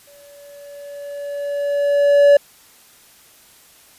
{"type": "tone with exponential growth", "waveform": "triangle", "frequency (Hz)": 572, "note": "D5", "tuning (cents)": -46, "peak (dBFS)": -4, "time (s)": [0.07, 2.37], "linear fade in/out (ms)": 5, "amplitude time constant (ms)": 500, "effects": ["white hiss -49 dBFS RMS until 3.98 s", "resampled to 32000 Hz"]}